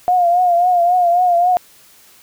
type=tone with vibrato; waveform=sine; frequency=708 Hz; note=F5; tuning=23 cents sharp; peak=-10 dBFS; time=0.08-1.57 s; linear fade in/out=0 ms; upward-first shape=triangle; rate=3.7 Hz; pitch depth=70 cents each way; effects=white hiss -47 dBFS RMS until 2.22 s